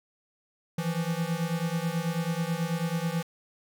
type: beating tone pair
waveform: square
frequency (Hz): 162.6 / 171.8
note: E3 / F3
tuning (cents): -23 / -28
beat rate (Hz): 9.2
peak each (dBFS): -31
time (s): 0.78-3.23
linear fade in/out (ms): 5
effects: none